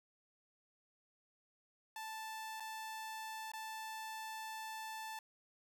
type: tone with dropouts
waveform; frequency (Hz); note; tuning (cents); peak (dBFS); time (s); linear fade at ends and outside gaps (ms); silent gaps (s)
sawtooth; 880; A5; 0; -40; 1.96-5.19; 2; 2.599-2.604 / 3.518-3.535
effects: none